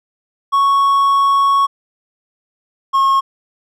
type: tone pair in turn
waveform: triangle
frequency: 1108.7 / 1084.6 Hz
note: C#6 / C#6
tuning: 0 / -38 cents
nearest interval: unison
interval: 38 cents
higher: first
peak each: -8 dBFS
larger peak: neither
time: 0.52-1.67 / 2.93-3.21 s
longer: first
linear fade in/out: 20 ms
effects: none